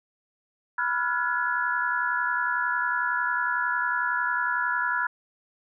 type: tone cluster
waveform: sine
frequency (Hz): 985 / 1381 / 1452 / 1695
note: B5 / F6 / F#6 / G#6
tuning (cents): -5 / -20 / -33 / +35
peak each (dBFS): -29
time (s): 0.78-5.07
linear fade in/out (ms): 5
effects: none